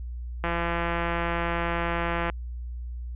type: click train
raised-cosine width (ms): 0.5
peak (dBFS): -13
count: 317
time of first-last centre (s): 0.44-2.299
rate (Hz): 170
effects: added 60 Hz sine -32 dBFS peak until 3.15 s + resampled to 8000 Hz